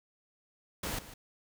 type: noise with echo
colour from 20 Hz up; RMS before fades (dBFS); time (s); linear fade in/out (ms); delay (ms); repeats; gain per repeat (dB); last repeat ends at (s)
pink; -36; 0.83-0.99; 5; 150; 1; -14; 1.14
effects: none